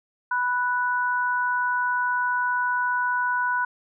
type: tone pair together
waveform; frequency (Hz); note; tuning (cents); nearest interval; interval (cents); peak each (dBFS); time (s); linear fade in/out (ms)
sine; 988.5 / 1480; B5 / F#6; +1 / 0; perfect fifth; 699; -24; 0.31-3.65; 5
effects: none